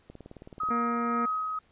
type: click train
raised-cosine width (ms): 2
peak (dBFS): -31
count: 12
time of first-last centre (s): 0.1-0.688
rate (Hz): 18.7
type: tone with tremolo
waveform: sine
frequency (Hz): 1266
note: D#6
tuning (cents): +30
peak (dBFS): -26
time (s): 0.6-1.59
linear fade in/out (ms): 5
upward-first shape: sine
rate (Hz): 1.9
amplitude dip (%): 35
type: harmonic tone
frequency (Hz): 235.6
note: A#3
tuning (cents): +19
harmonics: 1 / 2 / 3 / 4 / 6 / 7 / 8 / 9 / 10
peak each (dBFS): -30 / -36 / -40 / -42 / -46 / -47 / -48 / -49 / -50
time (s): 0.7-1.26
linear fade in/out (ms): 10
effects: pink hiss -65 dBFS RMS until 1.71 s + resampled to 8000 Hz